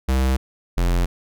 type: tone pair in turn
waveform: square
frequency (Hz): 65.41 / 43.66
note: C2 / F1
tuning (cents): 0 / 0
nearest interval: perfect fifth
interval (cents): 700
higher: first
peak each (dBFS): -17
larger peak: neither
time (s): 0.08-0.37 / 0.77-1.06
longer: neither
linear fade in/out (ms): 10
effects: none